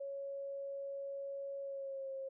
sine tone with pitch glide, 554.4 to 537.4 Hz, C#5 to C5, 0 to +46 cents, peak -40 dBFS, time 0-2.29 s, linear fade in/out 10 ms, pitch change -54 cents, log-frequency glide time 1.61-2.11 s, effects none

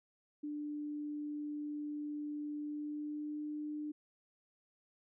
sine tone with pitch glide, 296.2 to 299.8 Hz, D4 to D4, +15 to +36 cents, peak -38 dBFS, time 0.43-3.92 s, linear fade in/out 10 ms, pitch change +21 cents, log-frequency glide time 2.55-3.49 s, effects none

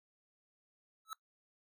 square tone with exponential growth, 1305 Hz, E6, 18 cents flat, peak -37 dBFS, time 1.05-1.13 s, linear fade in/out 1 ms, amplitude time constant 16 ms, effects noise-tail reverb RT60 0.1 s tail -20 dB re dry

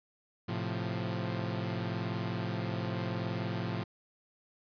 sawtooth chord, F major, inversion first, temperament equal, 110 / 130.81 / 174.61 Hz, A2 / C3 / F3, 0 / 0 / 0 cents, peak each -32 / -35 / -33 dBFS, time 0.48-3.84 s, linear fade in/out 10 ms, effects resampled to 11025 Hz

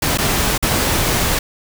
pink noise with dropouts, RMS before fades -17 dBFS, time 0.02-1.39 s, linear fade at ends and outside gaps 5 ms, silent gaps 0.175-0.184 / 0.579-0.625 s, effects none

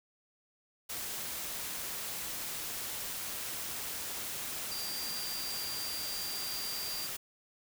sine tone in noise, 4725 Hz, D8, 10 cents sharp, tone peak -39 dBFS, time 4.71-7.07 s, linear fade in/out 10 ms, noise white, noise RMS -39 dBFS, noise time 0.89-7.17 s, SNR -3 dB, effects none

